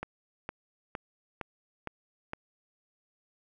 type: click train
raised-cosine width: 0.5 ms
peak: -20 dBFS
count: 6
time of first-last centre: 0.03-2.334 s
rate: 2.17 Hz
effects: 10-bit